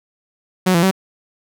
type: tone with pitch steps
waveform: sawtooth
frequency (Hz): 184.7 / 169.6 / 190.3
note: F#3 / E3 / F#3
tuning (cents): -3 / +50 / +49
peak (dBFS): -8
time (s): 0.66-0.912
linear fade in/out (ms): 10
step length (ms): 84
effects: none